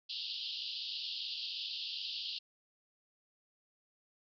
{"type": "band-pass noise", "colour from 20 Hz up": "white", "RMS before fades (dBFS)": -41, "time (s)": [0.09, 2.39], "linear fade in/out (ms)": 10, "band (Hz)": [2800, 4900], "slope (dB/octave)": 96, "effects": []}